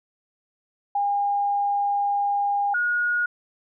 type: tone pair in turn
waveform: sine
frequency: 810 / 1443.3 Hz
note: G#5 / F#6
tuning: -43 / -43 cents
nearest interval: minor seventh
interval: 1000 cents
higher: second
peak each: -20 dBFS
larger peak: neither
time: 0.95-2.74 / 2.74-3.26 s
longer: first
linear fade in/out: 5 ms
effects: none